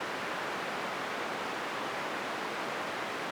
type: band-pass noise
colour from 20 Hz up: white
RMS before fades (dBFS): -36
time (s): 0-3.31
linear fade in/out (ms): 10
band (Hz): 230 to 1600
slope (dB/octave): 12
effects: none